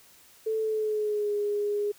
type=tone with pitch glide; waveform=sine; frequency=440 to 412.9 Hz; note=A4 to G#4; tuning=0 to -10 cents; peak=-25 dBFS; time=0.46-1.92 s; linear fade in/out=10 ms; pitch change=-110 cents; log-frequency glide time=0.59-1.33 s; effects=white hiss -56 dBFS RMS until 1.98 s